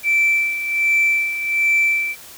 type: tone with tremolo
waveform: sine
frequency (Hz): 2332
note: D7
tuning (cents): -13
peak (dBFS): -11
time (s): 0.03-2.16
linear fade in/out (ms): 50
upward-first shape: sine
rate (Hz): 1.3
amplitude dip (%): 70
effects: tanh soft clip ceiling -10 dBFS + white hiss -40 dBFS RMS until 2.37 s